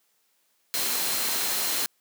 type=tone in noise; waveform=sine; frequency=4132 Hz; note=C8; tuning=22 cents flat; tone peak=-36 dBFS; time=0.74-1.86 s; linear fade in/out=0 ms; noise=white; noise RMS=-27 dBFS; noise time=0.74-1.86 s; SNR=-12 dB; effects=white hiss -69 dBFS RMS until 2 s + high-pass 200 Hz 12 dB/octave